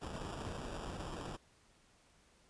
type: noise with sample-and-hold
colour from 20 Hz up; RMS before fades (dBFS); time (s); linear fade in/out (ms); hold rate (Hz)
pink; -44; 0.01-1.37; 20; 2100
effects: pink hiss -68 dBFS RMS until 2.49 s + resampled to 22050 Hz